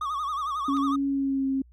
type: tone with vibrato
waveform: triangle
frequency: 1174.7 Hz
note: D6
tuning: in tune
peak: -25 dBFS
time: 0.01-0.96 s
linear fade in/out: 5 ms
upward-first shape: sine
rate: 11 Hz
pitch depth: 120 cents each way
type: tone with pitch glide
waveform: sine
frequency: 277.2 to 268.5 Hz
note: C#4 to C4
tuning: 0 to +45 cents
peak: -23 dBFS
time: 0.68-1.62 s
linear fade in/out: 5 ms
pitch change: -55 cents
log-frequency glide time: 1.07-1.46 s
type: clicks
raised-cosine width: 0.2 ms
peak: -30 dBFS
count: 2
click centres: 0.767 / 0.772 s
effects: added 60 Hz sine -51 dBFS peak until 1.72 s